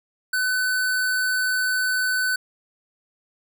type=tone; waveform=square; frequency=1507 Hz; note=F#6; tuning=31 cents sharp; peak=-21 dBFS; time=0.33-2.36 s; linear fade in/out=5 ms; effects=none